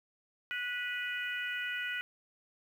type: harmonic tone with a mistuned harmonic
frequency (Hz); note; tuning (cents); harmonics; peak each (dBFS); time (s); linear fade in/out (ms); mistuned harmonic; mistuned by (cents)
490; B4; -14; 3 / 4 / 5 / 6; -37 / -39 / -41 / -43; 0.51-2.01; 0; 5; +19
effects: 10-bit

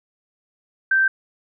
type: tone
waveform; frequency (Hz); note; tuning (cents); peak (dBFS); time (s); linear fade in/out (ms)
sine; 1561; G6; -8; -14; 0.91-1.08; 5
effects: none

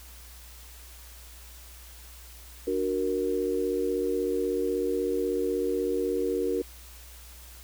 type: chord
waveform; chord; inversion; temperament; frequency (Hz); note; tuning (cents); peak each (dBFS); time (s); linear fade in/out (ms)
sine; D augmented; none; equal; 293.7 / 370 / 466.2; D4 / F#4 / A#4; 0 / 0 / 0; -32 / -29 / -28; 2.67-6.62; 5
effects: added 60 Hz sine -47 dBFS peak until 7.63 s + white hiss -50 dBFS RMS until 7.63 s

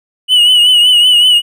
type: tone with vibrato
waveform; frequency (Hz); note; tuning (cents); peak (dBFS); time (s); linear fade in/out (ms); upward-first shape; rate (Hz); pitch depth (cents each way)
triangle; 2942; F#7; -11; -3; 0.28-1.42; 50; triangle; 5.3; 64
effects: none

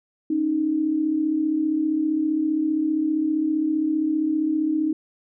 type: tone pair together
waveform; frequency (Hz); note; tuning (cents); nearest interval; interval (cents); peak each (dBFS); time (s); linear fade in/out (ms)
sine; 275.9 / 311.1; C#4 / D#4; -8 / 0; major second; 208; -27 / -20; 0.3-4.93; 5
effects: none

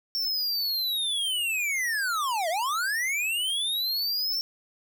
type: linear two-way sweep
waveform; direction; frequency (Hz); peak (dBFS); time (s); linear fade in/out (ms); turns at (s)
square; down then up; 5470 to 617 to 5470; -26; 0.15-4.41; 0; 2.49
effects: none

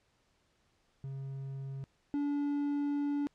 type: tone pair in turn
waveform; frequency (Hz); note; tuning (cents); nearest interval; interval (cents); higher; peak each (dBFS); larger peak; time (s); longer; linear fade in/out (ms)
triangle; 135.8 / 287.8; C#3 / D4; -35 / -35; octave + minor second; 1300; second; -36 / -28; second; 1.04-1.84 / 2.14-3.27; second; 0
effects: pink hiss -73 dBFS RMS until 3.34 s + low-pass 7000 Hz 12 dB/octave

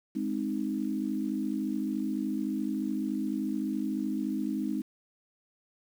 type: chord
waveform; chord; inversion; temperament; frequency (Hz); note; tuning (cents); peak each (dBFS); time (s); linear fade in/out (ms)
sine; Ab major; none; equal; 207.7 / 261.6 / 311.1; Ab3 / C4 / Eb4; 0 / 0 / 0; -33; 0.15-4.82; 10
effects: 9-bit

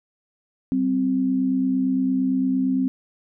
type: tone pair together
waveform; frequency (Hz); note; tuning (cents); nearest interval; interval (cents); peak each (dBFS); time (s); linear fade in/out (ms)
sine; 192.83 / 261.6; G3 / C4; -28 / 0; perfect fourth; 528; -26 / -19; 0.72-2.88; 0
effects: none

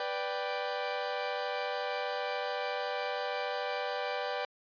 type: chord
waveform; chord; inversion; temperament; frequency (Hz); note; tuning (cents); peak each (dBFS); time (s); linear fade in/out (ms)
sawtooth; G major; first; equal; 493.9 / 587.3 / 784; B4 / D5 / G5; 0 / 0 / 0; -33; 0-4.45; 2
effects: resampled to 11025 Hz

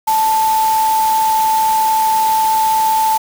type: tone in noise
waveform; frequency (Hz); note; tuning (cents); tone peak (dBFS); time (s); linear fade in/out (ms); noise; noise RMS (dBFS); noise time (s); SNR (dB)
sine; 880; A5; 0; -11; 0.07-3.18; 10; white; -25; 0.07-3.18; +11
effects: none

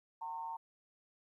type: tone with amplitude modulation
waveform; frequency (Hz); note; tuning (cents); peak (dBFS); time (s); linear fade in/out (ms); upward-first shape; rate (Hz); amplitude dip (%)
sine; 913; A#5; -36; -36; 0.21-0.57; 10; sine; 159; 70
effects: 13-bit

